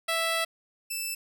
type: tone pair in turn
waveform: 10% pulse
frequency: 659.3 / 2643 Hz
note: E5 / E7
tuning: 0 / +4 cents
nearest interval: 2 octaves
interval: 2404 cents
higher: second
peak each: -17 / -22 dBFS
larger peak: first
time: 0.08-0.45 / 0.9-1.15 s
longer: first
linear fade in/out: 10 ms
effects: none